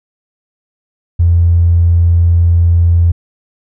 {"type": "tone with tanh clipping", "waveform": "triangle", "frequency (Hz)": 85.3, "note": "F2", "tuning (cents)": -40, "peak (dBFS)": -5, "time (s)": [1.19, 3.12], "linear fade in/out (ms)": 10, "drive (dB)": 2, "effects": []}